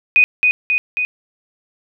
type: tone with echo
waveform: sine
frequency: 2489 Hz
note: D#7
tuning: in tune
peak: -7 dBFS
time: 0.16-0.24 s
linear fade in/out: 0 ms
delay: 270 ms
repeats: 3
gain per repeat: -3 dB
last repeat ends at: 1.05 s
effects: none